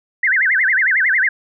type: tone with vibrato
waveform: sine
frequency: 1793 Hz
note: A6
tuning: 32 cents sharp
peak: -12 dBFS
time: 0.23-1.29 s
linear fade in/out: 5 ms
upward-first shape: sine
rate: 11 Hz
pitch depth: 300 cents each way
effects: none